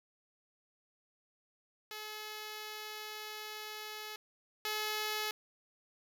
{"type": "tone pair in turn", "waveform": "5% pulse", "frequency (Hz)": [427.2, 427.2], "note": ["G#4", "G#4"], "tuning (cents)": [49, 49], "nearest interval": "unison", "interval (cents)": 0, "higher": "neither", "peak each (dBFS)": [-31, -23], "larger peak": "second", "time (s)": [[1.91, 4.16], [4.65, 5.31]], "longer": "first", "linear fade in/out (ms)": 2, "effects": []}